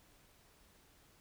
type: silence
effects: pink hiss -66 dBFS RMS until 1.2 s